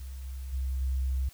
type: tone with level steps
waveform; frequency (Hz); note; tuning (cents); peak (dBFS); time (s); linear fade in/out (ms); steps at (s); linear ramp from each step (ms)
sine; 65.41; C2; 0; -37 / -35 / -28 / -26; 0-1.29; 5; 0.23 / 0.52 / 0.8; 20
effects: white hiss -56 dBFS RMS until 1.33 s